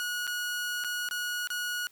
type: tone with dropouts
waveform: sawtooth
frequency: 1454 Hz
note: F#6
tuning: 31 cents flat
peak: -27 dBFS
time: 0-1.87 s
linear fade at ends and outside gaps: 0 ms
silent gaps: 0.269-0.276 / 0.839-0.846 / 1.088-1.111 / 1.473-1.503 s
effects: white hiss -61 dBFS RMS until 1.91 s